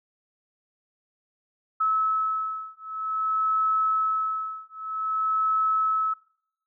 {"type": "beating tone pair", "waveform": "sine", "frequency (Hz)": [1297, 1297.52], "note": ["E6", "E6"], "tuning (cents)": [-28, -28], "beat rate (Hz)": 0.52, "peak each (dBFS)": -26, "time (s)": [1.8, 6.14], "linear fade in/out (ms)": 10, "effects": ["noise-tail reverb RT60 0.7 s tail -23 dB re dry"]}